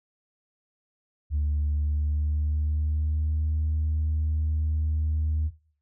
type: tone with pitch glide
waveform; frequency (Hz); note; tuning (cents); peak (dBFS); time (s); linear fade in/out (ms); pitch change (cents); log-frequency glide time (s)
sine; 73.9 to 77.31; D2 to D#2; +11 to -11; -21; 1.3-5.51; 50; +78; 1.71-3.5
effects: noise-tail reverb RT60 0.5 s tail -19 dB re dry + tanh soft clip ceiling -20 dBFS